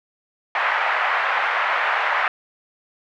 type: band-pass noise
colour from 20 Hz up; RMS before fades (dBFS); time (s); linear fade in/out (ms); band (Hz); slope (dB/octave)
white; -21; 0.55-2.28; 2; 700 to 2000; 24
effects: none